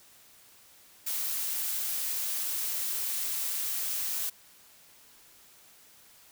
blue noise, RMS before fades -32 dBFS, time 1.06-4.3 s, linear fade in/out 10 ms, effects white hiss -57 dBFS RMS until 6.31 s

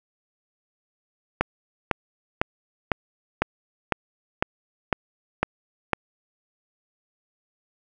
click train, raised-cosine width 0.5 ms, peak -4 dBFS, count 10, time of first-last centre 1.41-5.933 s, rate 1.99 Hz, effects none

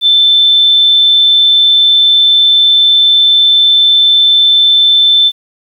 sine tone, 3536 Hz, A7, 8 cents sharp, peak -4 dBFS, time 0.01-5.32 s, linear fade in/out 50 ms, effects 7-bit

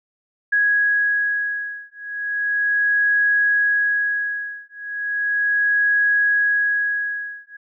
sine beating tone pair, 1661.2 / 1661.56 Hz, G#6 / G#6, 0 / 0 cents, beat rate 0.36 Hz, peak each -20 dBFS, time 0.52-7.57 s, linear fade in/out 10 ms, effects none

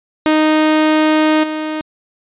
sawtooth tone with level steps, 310 Hz, D#4, 6 cents flat, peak -6 / -15 dBFS, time 0.26-1.81 s, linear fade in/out 0 ms, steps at 1.43 s, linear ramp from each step 10 ms, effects resampled to 8000 Hz

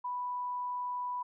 sine tone, 987.8 Hz, B5, in tune, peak -33 dBFS, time 0.04-1.23 s, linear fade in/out 10 ms, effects none

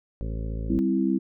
harmonic tone, 55 Hz, A1, in tune, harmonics 1 / 2 / 3 / 4 / 5 / 7 / 8 / 9 / 10, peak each -29 / -35 / -39 / -41 / -43 / -46 / -47 / -48 / -49 dBFS, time 0.21-0.79 s, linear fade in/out 0 ms
sine chord, C major, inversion second, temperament equal, 196 / 261.6 / 329.6 Hz, G3 / C4 / E4, 0 / 0 / 0 cents, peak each -25 dBFS, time 0.69-1.19 s, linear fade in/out 20 ms
effects none

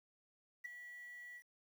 sine tone with ADSR envelope, 1949 Hz, B6, 23 cents flat, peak -37 dBFS, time 0.64-1.43 s, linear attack 16 ms, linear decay 6 ms, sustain -12 dB, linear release 66 ms, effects tanh soft clip ceiling -39 dBFS + 11-bit

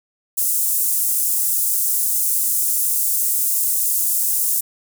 pink high-pass noise, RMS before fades -19 dBFS, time 0.37-4.61 s, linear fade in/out 10 ms, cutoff 8400 Hz, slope 24 dB/octave, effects none

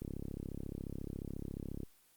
click train, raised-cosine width 3 ms, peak -28 dBFS, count 63, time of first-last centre 0.02-1.833 s, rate 34.2 Hz, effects white hiss -67 dBFS RMS until 2.16 s + Opus 24 kbps

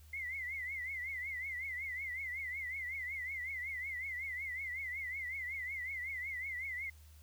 sine tone with vibrato, 2070 Hz, C7, 19 cents flat, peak -38 dBFS, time 0.13-6.9 s, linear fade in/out 5 ms, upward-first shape triangle, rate 5.4 Hz, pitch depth 130 cents each way, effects added 76 Hz sine -55 dBFS peak until 7.22 s + white hiss -66 dBFS RMS until 7.22 s

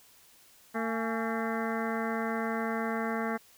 harmonic tone with a mistuned harmonic, 226 Hz, A3, 47 cents sharp, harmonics 1 / 2 / 3 / 4 / 5 / 6 / 7 / 8 / 9, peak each -33 / -36 / -38 / -39 / -40 / -41 / -41 / -42 / -43 dBFS, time 0.74-3.38 s, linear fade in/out 20 ms, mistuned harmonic 4, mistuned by -120 cents, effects white hiss -59 dBFS RMS until 3.57 s

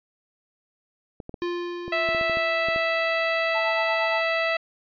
clicks, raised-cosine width 2 ms, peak -22 dBFS, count 11, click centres 1.202 / 1.294 / 1.342 / 1.88 / 2.089 / 2.148 / 2.212 / 2.297 / 2.371 / 2.686 / 2.761 s
square tone with exponential decay, 349.2 Hz, F4, in tune, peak -25 dBFS, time 1.42-3.63 s, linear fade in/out 0 ms, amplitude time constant 480 ms
harmonic tone, 658 Hz, E5, 3 cents flat, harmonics 1 / 2 / 3 / 4 / 5 / 6 / 7, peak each -25 / -30 / -27 / -29 / -38 / -38 / -40 dBFS, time 1.92-4.57 s, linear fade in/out 5 ms
sine tone with tremolo, 880 Hz, A5, in tune, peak -26 dBFS, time 3.54-4.22 s, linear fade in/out 20 ms, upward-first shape sine, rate 8.6 Hz, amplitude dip 70%
effects resampled to 11025 Hz

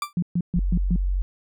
40% pulse tone with exponential decay, 1174.7 Hz, D6, in tune, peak -20 dBFS, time 0.02-0.13 s, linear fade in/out 2 ms, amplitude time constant 23 ms
sine tone bursts, 174.61 Hz, F3, in tune, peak -19 dBFS, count 5, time 0.17-0.96 s, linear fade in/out 2 ms, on 54 ms, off 130 ms
sine tone, 46.25 Hz, F#1, in tune, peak -20 dBFS, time 0.56-1.22 s, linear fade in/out 0 ms
effects none

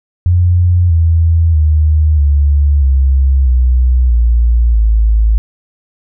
sine tone with pitch steps, 88.4 / 82.48 / 76.96 / 71.8 / 66.99 / 62.51 / 58.32 / 54.42 Hz, F2 / E2 / D#2 / D2 / C2 / B1 / A#1 / A1, +22 / +2 / -18 / -39 / +41 / +22 / +1 / -18 cents, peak -6 dBFS, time 0.26-5.38 s, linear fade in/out 0 ms, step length 640 ms, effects none

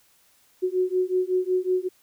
sine beating tone pair, 365.4 / 370.8 Hz, F#4 / F#4, -22 / +4 cents, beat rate 5.4 Hz, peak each -24 dBFS, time 0.62-1.89 s, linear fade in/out 20 ms, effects white hiss -61 dBFS RMS until 2.02 s

